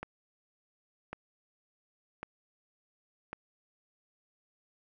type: click train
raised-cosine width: 0.5 ms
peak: -23 dBFS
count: 4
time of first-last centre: 0.03-3.33 s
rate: 0.909 Hz
effects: none